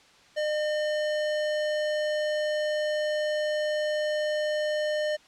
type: tone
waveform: square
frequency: 606 Hz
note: D#5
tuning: 46 cents flat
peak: -26 dBFS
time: 0.36-5.17 s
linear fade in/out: 20 ms
effects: white hiss -56 dBFS RMS until 5.27 s + low-pass 5000 Hz 12 dB/octave